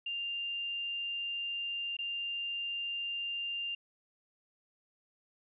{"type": "tone with dropouts", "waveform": "sine", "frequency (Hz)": 2794, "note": "F7", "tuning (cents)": 0, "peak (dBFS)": -34, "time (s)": [0.06, 3.75], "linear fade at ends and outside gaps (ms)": 5, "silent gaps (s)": [1.969, 1.988], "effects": []}